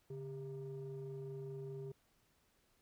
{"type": "ring-modulated tone", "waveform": "triangle", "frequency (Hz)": 128.8, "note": "C3", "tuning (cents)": -27, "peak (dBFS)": -37, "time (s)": [0.1, 1.92], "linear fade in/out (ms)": 5, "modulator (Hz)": 270, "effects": ["tanh soft clip ceiling -38 dBFS", "pink hiss -75 dBFS RMS until 2.81 s"]}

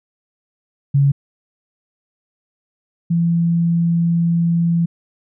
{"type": "tone pair in turn", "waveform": "sine", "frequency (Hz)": [140, 168.98], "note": ["C#3", "E3"], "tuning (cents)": [18, 43], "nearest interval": "minor third", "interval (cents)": 325, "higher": "second", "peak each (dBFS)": [-10, -13], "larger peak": "first", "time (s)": [[0.94, 1.12], [3.1, 4.86]], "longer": "second", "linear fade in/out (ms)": 10, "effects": []}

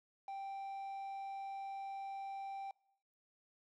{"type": "tone with quantisation", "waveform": "triangle", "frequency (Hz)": 784, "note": "G5", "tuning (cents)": 0, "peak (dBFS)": -40, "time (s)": [0.28, 2.71], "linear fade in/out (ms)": 2, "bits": 10, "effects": ["noise-tail reverb RT60 0.9 s tail -26 dB re dry", "low-pass 5000 Hz 12 dB/octave"]}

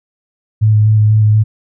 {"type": "tone with vibrato", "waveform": "sine", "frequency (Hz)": 107.4, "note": "A2", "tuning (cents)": -41, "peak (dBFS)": -6, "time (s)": [0.61, 1.44], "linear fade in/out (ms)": 20, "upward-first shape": "square", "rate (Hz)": 4.1, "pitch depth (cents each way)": 14, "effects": []}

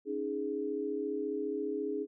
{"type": "chord", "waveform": "sine", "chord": "C# suspended second", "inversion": "none", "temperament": "just", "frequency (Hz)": [277.2, 311.8, 415.8], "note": ["C#4", "D#4", "G#4"], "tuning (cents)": [0, 4, 2], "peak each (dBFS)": [-39, -38, -34], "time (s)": [0.05, 2.07], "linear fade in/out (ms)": 50, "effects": []}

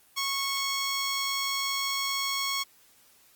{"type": "tone", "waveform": "10% pulse", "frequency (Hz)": 1100, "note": "C#6", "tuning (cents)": -14, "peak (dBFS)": -19, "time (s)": [0.16, 2.64], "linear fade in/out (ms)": 20, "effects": ["white hiss -60 dBFS RMS until 3.35 s", "Opus 24 kbps"]}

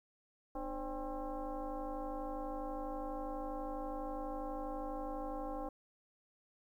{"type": "tone with frequency modulation", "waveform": "sine", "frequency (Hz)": 246.9, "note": "B3", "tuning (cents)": 0, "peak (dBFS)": -38, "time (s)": [0.55, 5.69], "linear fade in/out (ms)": 5, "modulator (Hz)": 273, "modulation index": 2.7, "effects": ["12-bit"]}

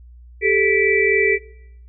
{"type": "tone cluster", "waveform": "sine", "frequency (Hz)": [393.5, 437.2, 1966, 2324], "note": ["G4", "A4", "B6", "D7"], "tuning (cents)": [7, -11, -8, -19], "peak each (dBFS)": -19, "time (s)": [0.41, 1.39], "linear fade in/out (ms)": 50, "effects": ["noise-tail reverb RT60 0.8 s tail -21 dB re dry", "added 60 Hz sine -40 dBFS peak until 1.88 s"]}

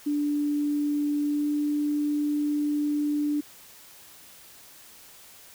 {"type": "tone with pitch glide", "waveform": "sine", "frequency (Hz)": [292.8, 294.8], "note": ["D4", "D4"], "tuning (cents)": [-5, 7], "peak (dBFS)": -23, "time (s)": [0.06, 3.41], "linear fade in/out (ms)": 10, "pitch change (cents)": 12, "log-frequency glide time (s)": [1.29, 1.48], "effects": ["white hiss -50 dBFS RMS until 5.54 s"]}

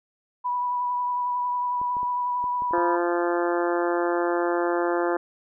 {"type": "tone with vibrato", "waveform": "sine", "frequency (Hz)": 983, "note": "B5", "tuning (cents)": -8, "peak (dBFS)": -23, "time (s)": [0.44, 2.97], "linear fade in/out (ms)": 20, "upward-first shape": "triangle", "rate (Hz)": 11, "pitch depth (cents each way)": 19}
{"type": "clicks", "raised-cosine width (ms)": 2, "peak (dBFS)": -29, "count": 7, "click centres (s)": [1.815, 1.968, 2.031, 2.441, 2.621, 2.71, 2.781]}
{"type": "harmonic tone", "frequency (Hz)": 173.4, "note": "F3", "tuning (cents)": -12, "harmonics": [2, 3, 4, 5, 6, 7, 8, 9, 10], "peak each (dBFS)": [-24, -28, -30, -32, -34, -35, -36, -37, -38], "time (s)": [2.73, 5.17], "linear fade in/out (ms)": 5}
{"effects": []}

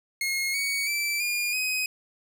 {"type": "tone with pitch steps", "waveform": "sawtooth", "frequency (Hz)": [2156, 2241, 2330, 2421, 2517], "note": ["C#7", "C#7", "D7", "D#7", "D#7"], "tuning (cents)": [-49, 18, -14, -48, 19], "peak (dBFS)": -22, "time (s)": [0.21, 1.86], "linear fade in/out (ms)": 2, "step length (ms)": 330, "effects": ["10-bit"]}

